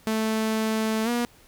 sawtooth tone with pitch glide, 219.7 to 239.6 Hz, A3 to A#3, -2 to +48 cents, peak -19 dBFS, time 0.07-1.25 s, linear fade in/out 0 ms, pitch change +150 cents, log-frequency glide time 1.04-1.09 s, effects pink hiss -55 dBFS RMS until 1.47 s

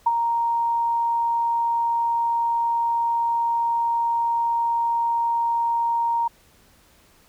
sine tone with ADSR envelope, 932.3 Hz, A#5, in tune, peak -13 dBFS, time 0.06-6.28 s, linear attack 9 ms, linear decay 31 ms, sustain -6 dB, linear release 8 ms, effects pink hiss -56 dBFS RMS until 7.28 s

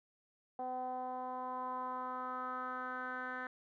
10% pulse tone with low-pass filter sweep, 254.1 Hz, B3, 49 cents sharp, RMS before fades -41 dBFS, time 0.59-3.47 s, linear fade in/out 2 ms, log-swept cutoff 730 to 1700 Hz, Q 4.8, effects none

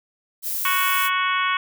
violet noise, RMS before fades -26 dBFS, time 0.42-1.1 s, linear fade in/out 50 ms
harmonic tone, 370 Hz, F#4, in tune, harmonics 3 / 4 / 5 / 6 / 7 / 8 / 9, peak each -22 / -26 / -30 / -27 / -30 / -33 / -31 dBFS, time 0.65-1.57 s, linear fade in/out 2 ms
effects none

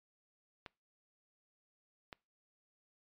clicks, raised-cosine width 0.3 ms, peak -29 dBFS, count 2, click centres 0.662 / 2.128 s, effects noise-tail reverb RT60 0.3 s tail -25 dB re dry + MP3 96 kbps

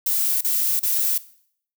violet noise bursts, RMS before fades -21 dBFS, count 3, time 0.06-1.18 s, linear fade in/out 5 ms, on 350 ms, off 35 ms, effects noise-tail reverb RT60 0.6 s tail -18 dB re dry

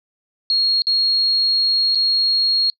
sine tone with dropouts, 4286 Hz, C8, 41 cents sharp, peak -14 dBFS, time 0.5-2.7 s, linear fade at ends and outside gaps 1 ms, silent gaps 0.82-0.869 / 1.949-1.955 s, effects noise-tail reverb RT60 0.1 s tail -25 dB re dry

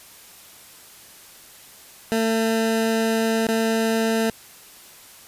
20% pulse tone with dropouts, 224.3 Hz, A3, 34 cents sharp, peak -14 dBFS, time 2.12-4.3 s, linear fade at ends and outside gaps 0 ms, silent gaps 3.468-3.487 s, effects white hiss -46 dBFS RMS until 5.27 s + resampled to 32000 Hz

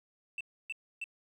sine tone bursts, 2667 Hz, E7, 20 cents sharp, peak -33 dBFS, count 3, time 0.38-1.041 s, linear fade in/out 2 ms, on 27 ms, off 290 ms, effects tanh soft clip ceiling -33 dBFS + 11-bit

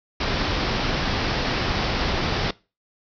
pink low-pass noise, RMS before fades -24 dBFS, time 0.2-2.51 s, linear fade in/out 5 ms, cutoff 5500 Hz, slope 96 dB/octave, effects noise-tail reverb RT60 0.3 s tail -22 dB re dry

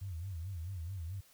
sine tone with vibrato, 89 Hz, F2, 33 cents sharp, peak -38 dBFS, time 0.01-1.21 s, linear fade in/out 10 ms, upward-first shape sine, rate 4.6 Hz, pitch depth 190 cents each way, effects white hiss -64 dBFS RMS until 1.33 s

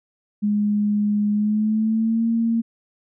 sine tone with pitch glide, 207.7 to 229.1 Hz, G#3 to A#3, 0 to -30 cents, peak -17 dBFS, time 0.42-2.62 s, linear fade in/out 20 ms, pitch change +170 cents, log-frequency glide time 1.32-2.26 s, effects none

